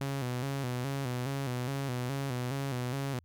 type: tone with vibrato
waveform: sawtooth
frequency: 130.9 Hz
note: C3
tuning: 1 cent sharp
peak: -28 dBFS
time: 0.01-3.19 s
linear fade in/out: 2 ms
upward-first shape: square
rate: 2.4 Hz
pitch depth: 91 cents each way
effects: added 83 Hz sine -60 dBFS peak until 3.24 s